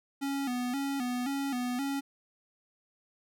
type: tone with vibrato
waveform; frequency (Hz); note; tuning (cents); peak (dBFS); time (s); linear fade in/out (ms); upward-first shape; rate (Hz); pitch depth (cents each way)
square; 261.6; C4; 0; -31; 0.21-2.01; 20; square; 1.9; 100
effects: none